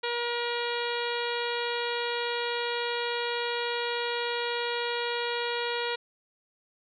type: harmonic tone with a mistuned harmonic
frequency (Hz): 476.5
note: A#4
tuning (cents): +38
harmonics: 1 / 2 / 3 / 4 / 5 / 6 / 7 / 8 / 9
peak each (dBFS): -32 / -35 / -37 / -38 / -39 / -40 / -40 / -41 / -42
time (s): 0.03-5.96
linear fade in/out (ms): 10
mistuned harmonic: 9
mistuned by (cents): -18
effects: none